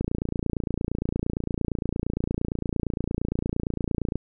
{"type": "click train", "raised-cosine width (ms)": 3, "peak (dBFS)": -13, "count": 120, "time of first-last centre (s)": [0.01, 4.156], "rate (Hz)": 28.7, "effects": []}